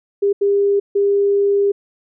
sine tone bursts at uneven times, 401.7 Hz, G4, 42 cents sharp, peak -12 dBFS, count 3, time 0.22-0.33 / 0.41-0.8 / 0.95-1.72 s, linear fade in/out 10 ms, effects none

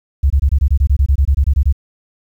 sine tone bursts, 69.3 Hz, C#2, in tune, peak -8 dBFS, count 16, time 0.23-1.727 s, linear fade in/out 10 ms, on 72 ms, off 23 ms, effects 8-bit

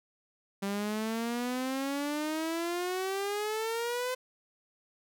sawtooth exponential sweep, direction up, 196 to 512 Hz, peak -27 dBFS, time 0.62-4.15 s, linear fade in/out 10 ms, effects none

